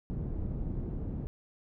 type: low-pass noise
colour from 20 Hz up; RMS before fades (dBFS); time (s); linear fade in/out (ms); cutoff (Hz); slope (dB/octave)
pink; -35; 0.1-1.27; 0; 250; 12
effects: none